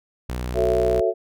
sawtooth tone, 61.74 Hz, B1, in tune, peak -22 dBFS, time 0.29-1.01 s, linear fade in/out 5 ms
sine chord, F# minor seventh, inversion none, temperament just, 370 / 444 / 555 / 666 Hz, F#4 / A4 / C#5 / E5, 0 / +16 / +2 / +18 cents, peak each -23 / -22 / -27 / -22 dBFS, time 0.54-1.14 s, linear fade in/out 50 ms
effects none

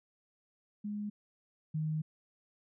sine tone pair in turn, 207.7 / 155.6 Hz, G#3 / D#3, 0 / 0 cents, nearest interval perfect fourth, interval 500 cents, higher first, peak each -35 / -31 dBFS, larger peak second, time 0.84-1.1 / 1.74-2.02 s, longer second, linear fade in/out 10 ms, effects none

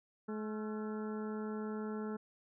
harmonic tone with a mistuned harmonic, 214.4 Hz, A3, 45 cents flat, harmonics 1 / 2 / 3 / 4 / 5 / 6 / 7 / 8, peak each -39 / -42 / -56 / -52 / -56 / -51 / -59 / -61 dBFS, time 0.28-2.17 s, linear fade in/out 10 ms, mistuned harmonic 6, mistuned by +82 cents, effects none

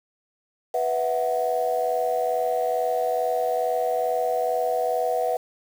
sine chord, B suspended fourth, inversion none, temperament just, 493.9 / 658.5 / 740.8 Hz, B4 / E5 / F#5, 0 / -2 / +2 cents, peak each -25 dBFS, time 0.74-5.37 s, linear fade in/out 5 ms, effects tanh soft clip ceiling -13 dBFS + 7-bit

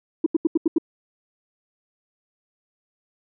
sine tone bursts, 325 Hz, E4, 24 cents flat, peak -13 dBFS, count 6, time 0.24-0.783 s, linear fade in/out 5 ms, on 23 ms, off 81 ms, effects tanh soft clip ceiling -10 dBFS

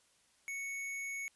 square tone, 2217 Hz, C#7, in tune, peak -39 dBFS, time 0.48-1.28 s, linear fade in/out 0 ms, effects white hiss -70 dBFS RMS until 1.35 s + resampled to 24000 Hz

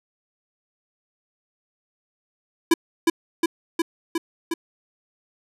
square tone with echo, 332.9 Hz, E4, 17 cents sharp, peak -13 dBFS, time 2.71-2.74 s, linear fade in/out 5 ms, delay 360 ms, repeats 5, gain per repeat -2 dB, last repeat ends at 4.54 s, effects resampled to 32000 Hz

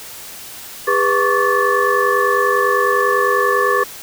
sine tone cluster, 405.2 / 493.1 / 1106 / 1156 / 1742 Hz, G#4 / B4 / C#6 / D6 / A6, -43 / -3 / -4 / -28 / -18 cents, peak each -19 dBFS, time 0.87-3.84 s, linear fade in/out 10 ms, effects white hiss -34 dBFS RMS until 4.02 s

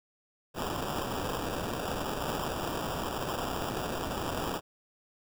white noise with sample-and-hold, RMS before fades -34 dBFS, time 0.54-4.61 s, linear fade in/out 50 ms, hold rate 2100 Hz, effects none

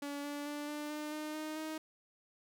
sawtooth tone with pitch steps, 285.6 / 289.4 / 293.3 / 297.2 / 301.2 / 305.2 / 309.3 / 313.4 Hz, D4 / D4 / D4 / D4 / D4 / D#4 / D#4 / D#4, -48 / -25 / -2 / +21 / +44 / -33 / -10 / +13 cents, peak -35 dBFS, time 0.02-1.78 s, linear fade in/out 5 ms, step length 220 ms, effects none

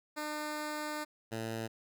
10% pulse tone pair in turn, 301.8 / 112.72 Hz, D4 / A2, +47 / +42 cents, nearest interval octave + perfect fourth, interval 1705 cents, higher first, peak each -28 dBFS, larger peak neither, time 0.16-1.05 / 1.31-1.68 s, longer first, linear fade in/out 20 ms, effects none

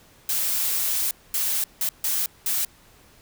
blue noise bursts at uneven times, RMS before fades -24 dBFS, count 5, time 0.29-1.11 / 1.34-1.64 / 1.81-1.89 / 2.04-2.26 / 2.46-2.65 s, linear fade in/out 2 ms, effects pink hiss -54 dBFS RMS until 3.21 s

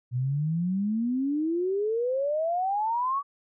sine exponential sweep, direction up, 120 to 1151 Hz, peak -24 dBFS, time 0.11-3.23 s, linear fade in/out 50 ms, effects none

